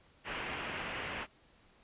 white low-pass noise, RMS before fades -40 dBFS, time 0.24-1.27 s, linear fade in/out 50 ms, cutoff 3000 Hz, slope 48 dB/octave, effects pink hiss -65 dBFS RMS until 1.83 s + resampled to 8000 Hz

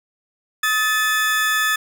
35% pulse tone pair together, 1267 / 1746.3 Hz, D#6 / A6, +31 / -14 cents, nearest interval tritone, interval 555 cents, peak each -21 / -16 dBFS, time 0.63-1.76 s, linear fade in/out 5 ms, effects none

